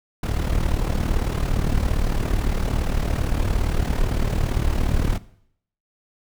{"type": "noise with amplitude modulation", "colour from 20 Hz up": "brown", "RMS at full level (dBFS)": -18, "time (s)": [0.23, 5.18], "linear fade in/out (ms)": 5, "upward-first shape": "sine", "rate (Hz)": 37.6, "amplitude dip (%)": 70, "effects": ["noise-tail reverb RT60 0.7 s tail -19 dB re dry"]}